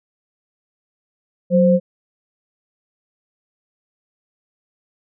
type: tone pair together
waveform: sine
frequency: 185.13 / 523.3 Hz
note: F#3 / C5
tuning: +1 / 0 cents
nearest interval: octave + tritone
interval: 1799 cents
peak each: -13 dBFS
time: 1.5-1.8 s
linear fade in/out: 50 ms
effects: none

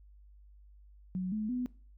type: tone with pitch steps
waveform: sine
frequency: 184.4 / 214.3 / 249 Hz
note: F#3 / A3 / B3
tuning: -6 / -45 / +14 cents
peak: -31 dBFS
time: 1.15-1.66 s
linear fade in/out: 0 ms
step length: 170 ms
effects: noise-tail reverb RT60 0.4 s tail -21 dB re dry + added 50 Hz sine -54 dBFS peak until 1.97 s

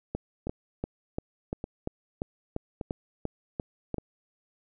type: two click trains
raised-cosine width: 2 ms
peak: -17 / -20 dBFS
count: 12 / 4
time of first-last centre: 0.15-3.943 / 0.47-3.983 s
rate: 2.9 / 0.854 Hz
effects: none

